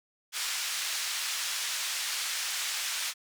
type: band-pass noise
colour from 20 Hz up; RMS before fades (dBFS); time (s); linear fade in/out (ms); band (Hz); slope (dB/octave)
white; -33; 0.32-3.14; 50; 1400 to 6900; 12
effects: none